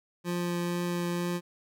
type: tone with vibrato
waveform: 25% pulse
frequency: 174.61 Hz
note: F3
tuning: in tune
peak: -25 dBFS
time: 0.24-1.41 s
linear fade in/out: 50 ms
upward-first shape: triangle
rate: 2.1 Hz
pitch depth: 9 cents each way
effects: none